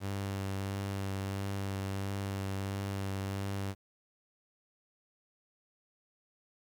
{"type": "tone with vibrato", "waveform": "sawtooth", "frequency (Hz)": 98, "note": "G2", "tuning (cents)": 0, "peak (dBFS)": -30, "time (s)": [0, 3.75], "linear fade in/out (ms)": 50, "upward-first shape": "sine", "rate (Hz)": 1.5, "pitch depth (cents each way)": 16, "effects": ["10-bit"]}